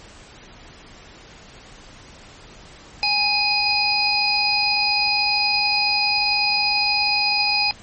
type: harmonic tone with a mistuned harmonic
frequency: 830.6 Hz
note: G#5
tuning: in tune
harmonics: 1 / 3 / 5 / 6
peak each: -24 / -21 / -25 / -21 dBFS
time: 3.03-7.71 s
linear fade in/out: 0 ms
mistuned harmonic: 6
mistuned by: -20 cents
effects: pink hiss -44 dBFS RMS until 7.82 s + MP3 32 kbps